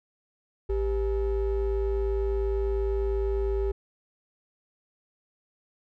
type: ring-modulated tone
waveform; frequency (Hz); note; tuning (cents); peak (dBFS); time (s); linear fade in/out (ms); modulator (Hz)
triangle; 224.3; A3; +34; -19; 0.69-3.72; 10; 170
effects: none